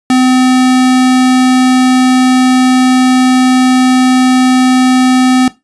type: tone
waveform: square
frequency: 255.6 Hz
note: C4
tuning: 40 cents flat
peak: -6 dBFS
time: 0.1-5.48 s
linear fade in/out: 2 ms
effects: noise-tail reverb RT60 0.2 s tail -17 dB re dry + resampled to 24000 Hz